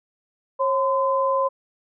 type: tone pair together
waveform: sine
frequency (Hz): 542 / 1023.2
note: C#5 / C6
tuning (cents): -39 / -39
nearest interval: major seventh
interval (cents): 1100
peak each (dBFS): -21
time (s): 0.59-1.49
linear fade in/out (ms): 20
effects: none